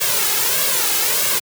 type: noise with flanger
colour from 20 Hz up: white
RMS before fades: -18 dBFS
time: 0-1.4 s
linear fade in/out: 20 ms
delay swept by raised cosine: 1.8 to 2.37 ms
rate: 1.6 Hz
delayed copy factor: +0.65
effects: high-pass 150 Hz 12 dB/octave